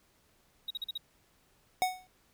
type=tone bursts; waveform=triangle; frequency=3806 Hz; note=A#7; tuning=35 cents sharp; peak=-32 dBFS; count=5; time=0.68-0.978 s; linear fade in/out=5 ms; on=26 ms; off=42 ms
type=tone with exponential decay; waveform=square; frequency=740 Hz; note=F#5; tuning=in tune; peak=-23 dBFS; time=1.82-2.07 s; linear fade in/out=0 ms; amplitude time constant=53 ms
effects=pink hiss -68 dBFS RMS until 2.33 s